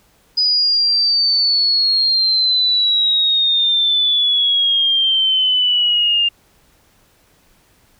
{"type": "exponential sweep", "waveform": "sine", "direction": "down", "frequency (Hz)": [4978, 2800], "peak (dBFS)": -12, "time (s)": [0.37, 6.29], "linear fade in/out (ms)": 10, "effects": ["pink hiss -55 dBFS RMS until 7.99 s"]}